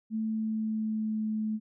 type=tone with pitch glide; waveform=sine; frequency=220 to 216.5 Hz; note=A3 to A3; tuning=0 to -28 cents; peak=-28 dBFS; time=0.1-1.6 s; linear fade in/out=50 ms; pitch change=-28 cents; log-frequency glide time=0.21-1.25 s; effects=none